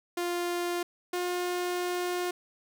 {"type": "tone pair in turn", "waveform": "sawtooth", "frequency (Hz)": [350, 356.7], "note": ["F4", "F4"], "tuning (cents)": [4, 37], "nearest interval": "unison", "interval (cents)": 33, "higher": "second", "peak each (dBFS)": -25, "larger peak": "neither", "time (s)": [[0.17, 0.83], [1.13, 2.31]], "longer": "second", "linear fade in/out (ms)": 5, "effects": []}